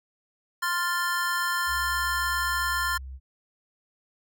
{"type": "chord", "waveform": "square", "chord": "F major", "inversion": "second", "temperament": "equal", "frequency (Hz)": [1046.5, 1396.9, 1760], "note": ["C6", "F6", "A6"], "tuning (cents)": [0, 0, 0], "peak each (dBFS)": -30, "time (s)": [0.62, 2.98], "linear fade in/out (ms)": 10}
{"type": "tone", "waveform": "sine", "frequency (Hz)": 65.7, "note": "C2", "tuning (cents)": 8, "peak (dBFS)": -36, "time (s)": [1.66, 3.2], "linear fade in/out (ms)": 50}
{"effects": []}